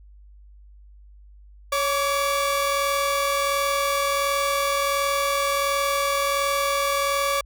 sawtooth tone pair together, 557.8 / 1157 Hz, C#5 / D6, +11 / -26 cents, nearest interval octave + minor second, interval 1263 cents, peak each -20 dBFS, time 1.72-7.41 s, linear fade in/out 5 ms, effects added 50 Hz sine -45 dBFS peak until 7.45 s

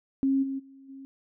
sine tone with level steps, 270.3 Hz, C#4, 44 cents flat, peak -21 / -29 / -48 / -41 dBFS, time 0.23-1.05 s, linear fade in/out 0 ms, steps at 0.42 / 0.58 / 0.88 s, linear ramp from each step 20 ms, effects none

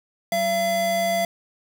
square tone pair together, 189.9 / 678.3 Hz, F#3 / E5, +45 / +49 cents, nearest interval octave + minor seventh, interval 2204 cents, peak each -32 / -21 dBFS, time 0.32-1.25 s, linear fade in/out 2 ms, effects none

